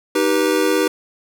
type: chord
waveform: square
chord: Eb augmented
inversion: none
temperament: just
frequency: 311.1 / 388.9 / 486.1 Hz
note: Eb4 / G4 / B4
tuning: 0 / -14 / -28 cents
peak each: -20 dBFS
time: 0.15-0.88 s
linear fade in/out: 5 ms
effects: none